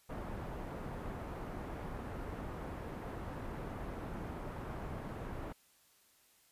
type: low-pass noise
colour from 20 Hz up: pink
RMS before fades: -43 dBFS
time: 0.09-5.53 s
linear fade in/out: 10 ms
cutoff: 1200 Hz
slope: 12 dB/octave
effects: white hiss -68 dBFS RMS until 6.51 s + resampled to 32000 Hz